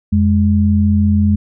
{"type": "tone pair together", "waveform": "sine", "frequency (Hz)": [87.2, 207.7], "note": ["F2", "G#3"], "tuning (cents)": [-2, 0], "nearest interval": "octave + minor third", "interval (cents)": 1502, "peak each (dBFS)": -12, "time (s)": [0.12, 1.36], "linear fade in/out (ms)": 10, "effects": []}